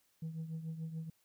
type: tone with tremolo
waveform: sine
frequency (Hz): 161.1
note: E3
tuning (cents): -39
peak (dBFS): -34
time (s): 0.22-1.1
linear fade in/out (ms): 5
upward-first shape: triangle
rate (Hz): 6.9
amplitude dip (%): 75
effects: tanh soft clip ceiling -36 dBFS + white hiss -74 dBFS RMS until 1.24 s